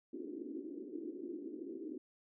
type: band-pass noise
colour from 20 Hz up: pink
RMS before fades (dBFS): -45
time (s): 0.13-1.98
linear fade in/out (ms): 5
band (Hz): 280 to 370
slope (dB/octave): 48
effects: none